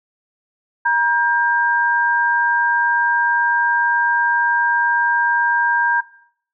sine tone pair together, 948 / 1595.5 Hz, A#5 / G6, +29 / +30 cents, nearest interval major sixth, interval 901 cents, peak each -16 dBFS, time 0.85-6.01 s, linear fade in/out 10 ms, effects noise-tail reverb RT60 0.6 s tail -18 dB re dry

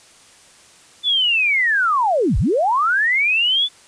sine linear two-way sweep, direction down then up, 3520 to 33 to 3520 Hz, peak -14 dBFS, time 1.03-3.69 s, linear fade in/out 50 ms, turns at 2.38 s, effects white hiss -48 dBFS RMS until 3.87 s + resampled to 22050 Hz

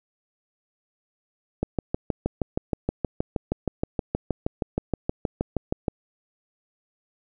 click train, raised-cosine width 2 ms, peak -10 dBFS, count 28, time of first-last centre 1.63-5.882 s, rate 6.35 Hz, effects none

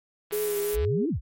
click train, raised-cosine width 0.3 ms, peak -26 dBFS, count 91, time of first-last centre 0.31-0.849 s, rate 167 Hz
sine tone with vibrato, 415.3 Hz, G#4, in tune, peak -25 dBFS, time 0.32-1.06 s, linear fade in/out 10 ms, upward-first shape triangle, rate 2.7 Hz, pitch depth 40 cents each way
violet noise, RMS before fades -32 dBFS, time 0.32-0.76 s, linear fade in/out 10 ms
sine exponential two-way sweep, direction up then down, 43.46 to 356.9 to 43.46 Hz, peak -24 dBFS, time 0.73-1.21 s, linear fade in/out 50 ms, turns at 1.09 s
effects MP3 64 kbps

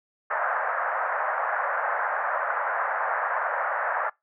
white band-pass noise, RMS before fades -27 dBFS, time 0.3-4.1 s, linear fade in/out 10 ms, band 560 to 1700 Hz, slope 48 dB/octave, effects noise-tail reverb RT60 0.2 s tail -25 dB re dry

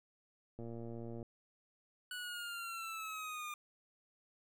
click train, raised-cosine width 2 ms, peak -34 dBFS, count 75, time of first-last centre 0.59-1.228 s, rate 116 Hz
25% pulse linear sweep, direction down, 1480 to 1203 Hz, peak -38 dBFS, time 2.11-3.54 s, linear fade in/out 2 ms
effects none

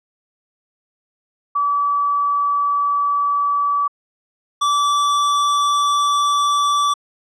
sine / square tone pair in turn, 1149 / 1157.7 Hz, D6 / D6, -38 / -25 cents, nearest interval unison, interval 13 cents, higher second, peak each -15 dBFS, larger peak neither, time 1.55-3.88 / 4.61-6.94 s, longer neither, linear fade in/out 10 ms, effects low-pass 7000 Hz 12 dB/octave

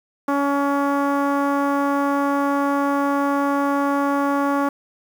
sawtooth tone with low-pass filter, 281.6 Hz, C#4, 27 cents sharp, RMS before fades -20 dBFS, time 0.28-4.69 s, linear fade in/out 5 ms, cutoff 1200 Hz, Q 2.5, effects 7-bit

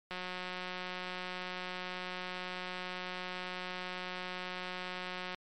click train, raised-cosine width 0.3 ms, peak -24 dBFS, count 954, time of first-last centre 0.11-5.346 s, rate 182 Hz, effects MP3 64 kbps

